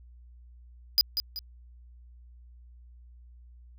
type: tone with echo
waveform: square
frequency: 4932 Hz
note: D#8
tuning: 16 cents flat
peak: -18 dBFS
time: 0.98-1.01 s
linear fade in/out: 0 ms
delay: 190 ms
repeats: 2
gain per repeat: -8 dB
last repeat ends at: 1.39 s
effects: added 60 Hz sine -49 dBFS peak until 3.78 s